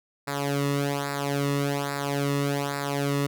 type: tone with flanger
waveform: sawtooth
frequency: 141.5 Hz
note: C#3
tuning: 36 cents sharp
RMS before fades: -27 dBFS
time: 0.27-3.27 s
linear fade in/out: 10 ms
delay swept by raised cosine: 0.32 to 1.3 ms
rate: 1.2 Hz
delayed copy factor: -0.8
effects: none